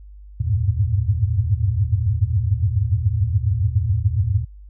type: tone cluster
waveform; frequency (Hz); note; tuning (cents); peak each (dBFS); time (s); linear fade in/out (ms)
sine; 78.9 / 92 / 99.1 / 106.2 / 116; D#2 / F#2 / G2 / G#2 / A#2; +25 / -9 / +19 / +39 / -8; -23; 0.4-4.45; 10
effects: added 50 Hz sine -38 dBFS peak until 4.69 s